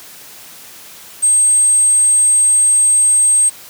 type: tone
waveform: sine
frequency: 8400 Hz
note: C9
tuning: 6 cents sharp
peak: -8 dBFS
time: 1.22-3.5 s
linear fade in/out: 20 ms
effects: white hiss -37 dBFS RMS until 3.69 s + high-pass 80 Hz 12 dB/octave